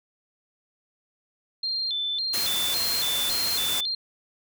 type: tone with vibrato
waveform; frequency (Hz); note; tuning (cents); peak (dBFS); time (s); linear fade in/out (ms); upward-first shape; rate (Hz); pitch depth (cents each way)
sine; 3843; B7; -48; -25; 1.63-3.95; 5; square; 1.8; 150
type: noise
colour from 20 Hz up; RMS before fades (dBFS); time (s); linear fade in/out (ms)
white; -29; 2.33-3.81; 10
effects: none